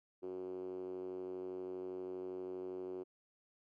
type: tone with band-pass filter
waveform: 5% pulse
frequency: 92.5 Hz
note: F#2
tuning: in tune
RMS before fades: -44 dBFS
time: 0.22-3.04 s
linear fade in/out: 20 ms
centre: 360 Hz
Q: 6.5
effects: none